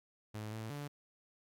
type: tone with pitch steps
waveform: sawtooth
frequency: 107.2 / 110.8 / 144.8 Hz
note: A2 / A2 / D3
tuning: -45 / +13 / -24 cents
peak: -37 dBFS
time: 0.34-0.88 s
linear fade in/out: 10 ms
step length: 180 ms
effects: AAC 64 kbps